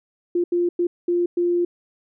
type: tone bursts at uneven times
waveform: sine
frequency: 349.2 Hz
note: F4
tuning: in tune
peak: -17 dBFS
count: 5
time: 0.35-0.44 / 0.52-0.69 / 0.79-0.87 / 1.08-1.26 / 1.37-1.65 s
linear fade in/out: 5 ms
effects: none